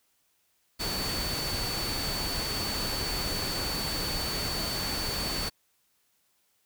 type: tone in noise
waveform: sine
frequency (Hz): 4491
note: C#8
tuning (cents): +22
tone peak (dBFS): -33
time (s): 0.79-5.5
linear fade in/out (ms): 20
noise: pink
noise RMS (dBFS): -33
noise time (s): 0.79-5.5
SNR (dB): -3
effects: white hiss -71 dBFS RMS until 6.65 s